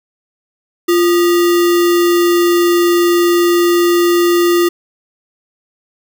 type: tone with sample-and-hold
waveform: sine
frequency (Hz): 347.3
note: F4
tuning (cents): -10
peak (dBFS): -8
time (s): 0.88-4.69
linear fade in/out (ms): 10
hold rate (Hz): 1575
effects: none